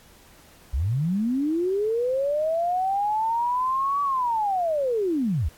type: linear two-way sweep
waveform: sine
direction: up then down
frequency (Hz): 55 to 1148 to 55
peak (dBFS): -21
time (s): 0.73-5.49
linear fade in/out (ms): 10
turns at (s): 4.02
effects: pink hiss -53 dBFS RMS until 5.57 s + AAC 64 kbps